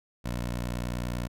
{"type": "tone with vibrato", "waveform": "15% pulse", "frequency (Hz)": 60.3, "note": "B1", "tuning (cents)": -41, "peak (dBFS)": -24, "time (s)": [0.24, 1.28], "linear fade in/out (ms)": 20, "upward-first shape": "sine", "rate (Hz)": 10, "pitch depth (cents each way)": 25, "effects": []}